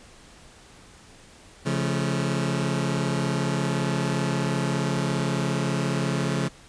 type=chord; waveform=sawtooth; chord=Db augmented; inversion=none; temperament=just; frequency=138.59 / 173.24 / 216.5 Hz; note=Db3 / F3 / A3; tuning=0 / -14 / -28 cents; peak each=-22 / -24 / -26 dBFS; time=1.65-6.49 s; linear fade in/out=20 ms; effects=pink hiss -50 dBFS RMS until 6.68 s + resampled to 22050 Hz